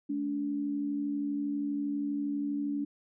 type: tone pair together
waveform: sine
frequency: 215.1 / 287.6 Hz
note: A3 / D4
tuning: -39 / -36 cents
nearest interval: perfect fourth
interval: 503 cents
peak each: -38 / -30 dBFS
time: 0.09-2.85 s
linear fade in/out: 10 ms
effects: none